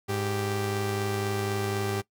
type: tone pair together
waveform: sawtooth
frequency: 104 / 392 Hz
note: G#2 / G4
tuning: +3 / 0 cents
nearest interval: octave + major seventh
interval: 2297 cents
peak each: -26 dBFS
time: 0.08-2.02 s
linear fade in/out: 20 ms
effects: noise-tail reverb RT60 0.1 s tail -19 dB re dry